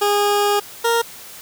20% pulse tone pair in turn, 410 / 465 Hz, G#4 / A#4, -22 / -4 cents, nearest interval major second, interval 218 cents, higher second, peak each -10 dBFS, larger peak neither, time 0.01-0.6 / 0.84-1.02 s, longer first, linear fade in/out 10 ms, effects white hiss -38 dBFS RMS until 1.41 s

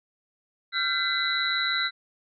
sine tone cluster, 1378 / 1560 / 2025 / 3884 / 4030 Hz, F6 / G6 / B6 / B7 / B7, -24 / -9 / +43 / -30 / +34 cents, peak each -30 dBFS, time 0.72-1.91 s, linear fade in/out 50 ms, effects none

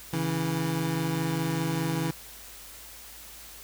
25% pulse tone pair together, 138.59 / 163.48 Hz, C#3 / E3, 0 / -14 cents, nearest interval minor third, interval 286 cents, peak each -28 / -24 dBFS, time 0.13-2.11 s, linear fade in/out 5 ms, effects added 53 Hz sine -54 dBFS peak until 3.63 s + white hiss -46 dBFS RMS until 3.63 s

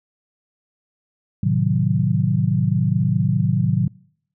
sine chord, A diminished seventh, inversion none, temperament equal, 110 / 130.81 / 155.56 / 185 Hz, A2 / C3 / Eb3 / Gb3, 0 / 0 / 0 / 0 cents, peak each -21 dBFS, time 1.43-3.88 s, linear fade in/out 5 ms, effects noise-tail reverb RT60 0.7 s tail -25 dB re dry

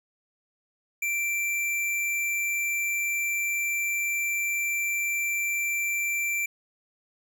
square tone, 2349 Hz, D7, in tune, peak -26 dBFS, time 1.02-6.46 s, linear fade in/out 5 ms, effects none

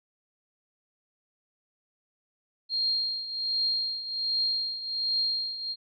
sine tone with tremolo, 4219 Hz, C8, 14 cents sharp, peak -23 dBFS, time 2.69-5.76 s, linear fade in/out 50 ms, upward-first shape triangle, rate 1.3 Hz, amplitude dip 75%, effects none

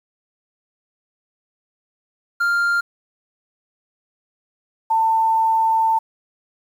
triangle / sine tone pair in turn, 1396.9 / 894.3 Hz, F6 / A5, 0 / +28 cents, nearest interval minor sixth, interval 772 cents, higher first, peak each -14 dBFS, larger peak neither, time 2.4-2.81 / 4.9-5.99 s, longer second, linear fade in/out 10 ms, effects 8-bit

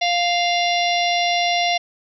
harmonic tone with a mistuned harmonic, 698.5 Hz, F5, in tune, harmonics 1 / 3 / 4 / 5 / 6 / 7 / 8, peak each -19 / -24 / -26 / -26 / -29 / -34 / -30 dBFS, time 0.01-1.78 s, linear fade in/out 10 ms, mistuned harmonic 6, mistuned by -43 cents, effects none

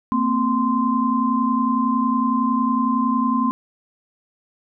sine tone cluster, 228 / 258.9 / 1040 Hz, A#3 / C4 / C6, -38 / -18 / -11 cents, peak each -21 dBFS, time 0.12-3.51 s, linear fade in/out 0 ms, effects none

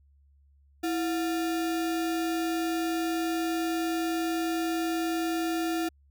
sine tone with sample-and-hold, 329.6 Hz, E4, in tune, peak -26 dBFS, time 0.83-5.89 s, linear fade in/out 10 ms, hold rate 1050 Hz, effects added 70 Hz sine -58 dBFS peak until 6.1 s

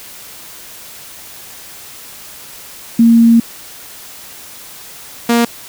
sine / sawtooth tone pair in turn, 230.8 / 235.1 Hz, A#3 / A#3, -17 / +15 cents, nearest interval unison, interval 32 cents, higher second, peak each -4 / -5 dBFS, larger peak first, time 2.99-3.4 / 5.29-5.45 s, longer first, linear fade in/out 5 ms, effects white hiss -34 dBFS RMS until 5.68 s

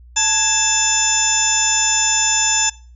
harmonic tone with a mistuned harmonic, 880 Hz, A5, in tune, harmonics 1 / 2 / 3 / 4 / 6 / 7 / 8, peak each -24 / -25 / -24 / -23 / -24 / -22 / -17 dBFS, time 0.16-2.7 s, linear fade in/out 10 ms, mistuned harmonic 2, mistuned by -100 cents, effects noise-tail reverb RT60 0.4 s tail -22 dB re dry + added 60 Hz sine -40 dBFS peak until 2.95 s

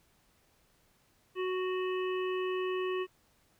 harmonic tone, 370 Hz, F#4, in tune, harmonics 1 / 3 / 5 / 7 / 8, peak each -31 / -40 / -45 / -45 / -47 dBFS, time 1.35-3.07 s, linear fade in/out 50 ms, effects pink hiss -69 dBFS RMS until 3.59 s

